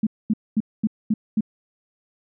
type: tone bursts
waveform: sine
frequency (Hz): 216.3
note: A3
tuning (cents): -29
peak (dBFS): -16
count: 6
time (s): 0.03-1.408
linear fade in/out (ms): 5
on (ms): 38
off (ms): 230
effects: none